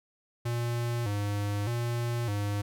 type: tone with vibrato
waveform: square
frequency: 110.3 Hz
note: A2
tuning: 5 cents sharp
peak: -29 dBFS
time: 0.45-2.62 s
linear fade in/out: 10 ms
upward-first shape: square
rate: 0.82 Hz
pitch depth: 130 cents each way
effects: none